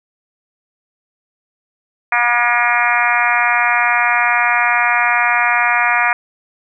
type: harmonic tone with a mistuned harmonic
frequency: 240 Hz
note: B3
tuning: 49 cents flat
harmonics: 3 / 4 / 5 / 6 / 7 / 8 / 9 / 10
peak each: -20 / -20 / -20 / -20 / -20 / -20 / -20 / -20 dBFS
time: 2.12-6.13 s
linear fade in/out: 2 ms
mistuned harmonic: 8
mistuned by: -16 cents
effects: none